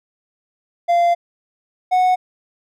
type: tone pair in turn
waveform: triangle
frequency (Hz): 691 / 735.7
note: F5 / F#5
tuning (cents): -19 / -10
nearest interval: minor second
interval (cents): 109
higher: second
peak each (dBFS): -10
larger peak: neither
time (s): 0.88-1.15 / 1.91-2.16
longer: first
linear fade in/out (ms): 20
effects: none